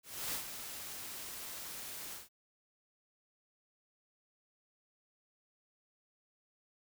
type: noise with ADSR envelope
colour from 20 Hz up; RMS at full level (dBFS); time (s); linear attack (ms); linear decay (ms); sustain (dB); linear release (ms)
white; -37; 0.03-2.29; 300; 100; -8; 160
effects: none